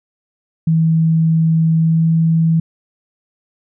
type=tone with pitch glide; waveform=sine; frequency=161.9 to 163.12 Hz; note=E3 to E3; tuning=-31 to -18 cents; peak=-10 dBFS; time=0.67-2.6 s; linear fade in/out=5 ms; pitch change=+13 cents; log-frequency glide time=1.77-2.07 s; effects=none